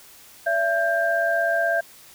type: tone cluster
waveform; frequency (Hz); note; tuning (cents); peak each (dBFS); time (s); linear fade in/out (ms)
sine; 576 / 672 / 1587; D5 / E5 / G6; -34 / +33 / +21; -30 / -21 / -23; 0.46-1.81; 10
effects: white hiss -48 dBFS RMS until 2.14 s